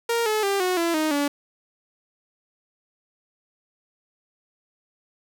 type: tone with pitch steps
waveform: sawtooth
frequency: 466.2 / 430 / 396.6 / 365.8 / 337.4 / 311.2 / 287 Hz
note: A#4 / A4 / G4 / F#4 / E4 / D#4 / D4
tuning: 0 / -40 / +20 / -20 / +40 / 0 / -40 cents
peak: -17 dBFS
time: 0.09-1.28 s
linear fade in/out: 5 ms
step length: 170 ms
effects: none